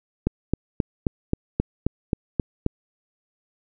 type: click train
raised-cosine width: 3 ms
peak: -7 dBFS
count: 10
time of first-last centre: 0.27-2.664 s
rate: 3.76 Hz
effects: none